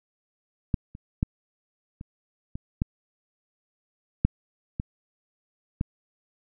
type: clicks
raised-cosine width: 5 ms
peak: -10 / -28 / -10 / -26 / -21 / -11 / -6 / -16 / -13 dBFS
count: 9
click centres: 0.742 / 0.951 / 1.229 / 2.011 / 2.555 / 2.819 / 4.25 / 4.799 / 5.811 s
effects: none